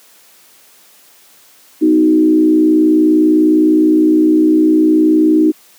sine tone with frequency modulation, 311.1 Hz, D#4, in tune, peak -6 dBFS, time 1.81-5.52 s, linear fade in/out 20 ms, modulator 59.6 Hz, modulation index 0.71, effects white hiss -46 dBFS RMS until 5.78 s + high-pass 200 Hz 12 dB/octave

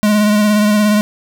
square tone with vibrato, 209.8 Hz, G#3, 18 cents sharp, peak -10 dBFS, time 0.03-1.01 s, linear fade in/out 0 ms, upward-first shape sine, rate 17 Hz, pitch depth 27 cents each way, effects none

